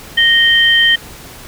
sine tone pair together, 1858 / 3123 Hz, A#6 / G7, -6 / -7 cents, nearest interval major sixth, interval 899 cents, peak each -10 dBFS, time 0.17-0.96 s, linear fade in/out 10 ms, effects pink hiss -34 dBFS RMS until 1.47 s

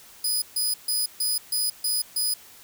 15% pulse tone bursts, 4978 Hz, D#8, in tune, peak -16 dBFS, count 7, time 0.24-2.34 s, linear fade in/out 5 ms, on 180 ms, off 140 ms, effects white hiss -49 dBFS RMS until 2.63 s

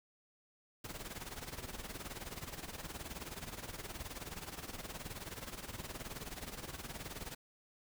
pink noise with tremolo, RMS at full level -43 dBFS, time 0.84-7.35 s, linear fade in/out 5 ms, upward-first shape sine, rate 19 Hz, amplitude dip 75%, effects none

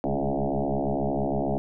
sine tone with frequency modulation, 209.3 Hz, G#3, 14 cents sharp, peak -23 dBFS, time 0.04-1.58 s, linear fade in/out 0 ms, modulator 68.7 Hz, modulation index 7.9, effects none

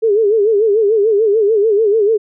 sine tone with vibrato, 425.2 Hz, G#4, 41 cents sharp, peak -9 dBFS, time 0.02-2.18 s, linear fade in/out 20 ms, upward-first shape sine, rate 6.8 Hz, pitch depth 120 cents each way, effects none

